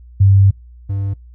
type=tone pair in turn; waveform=sine / triangle; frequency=98 / 98.8 Hz; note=G2 / G2; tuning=0 / +14 cents; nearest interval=unison; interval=14 cents; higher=second; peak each=-6 / -15 dBFS; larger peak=first; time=0.2-0.51 / 0.89-1.14 s; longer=first; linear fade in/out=10 ms; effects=noise-tail reverb RT60 0.2 s tail -25 dB re dry + added 60 Hz sine -37 dBFS peak until 1.34 s